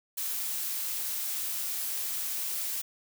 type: noise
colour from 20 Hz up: blue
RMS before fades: -33 dBFS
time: 0.17-2.82 s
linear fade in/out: 10 ms
effects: none